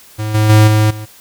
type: tone with level steps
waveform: square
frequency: 107.4 Hz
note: A2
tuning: 41 cents flat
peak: -18 / -10 / -5 / -9 / -25 dBFS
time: 0.18-1.06 s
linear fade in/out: 20 ms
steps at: 0.34 / 0.49 / 0.67 / 0.9 s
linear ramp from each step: 10 ms
effects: white hiss -42 dBFS RMS until 1.2 s